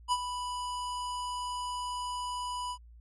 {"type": "tone with ADSR envelope", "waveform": "square", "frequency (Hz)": 987.8, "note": "B5", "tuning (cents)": 0, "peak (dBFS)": -24, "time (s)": [0.08, 2.78], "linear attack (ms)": 41, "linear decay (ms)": 48, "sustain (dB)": -10, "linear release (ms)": 68, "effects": ["added 58 Hz sine -50 dBFS peak until 3 s", "MP3 48 kbps"]}